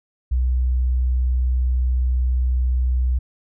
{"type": "tone", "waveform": "sine", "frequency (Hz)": 62.7, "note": "B1", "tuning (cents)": 27, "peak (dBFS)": -16, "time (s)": [0.31, 3.19], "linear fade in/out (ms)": 10, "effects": []}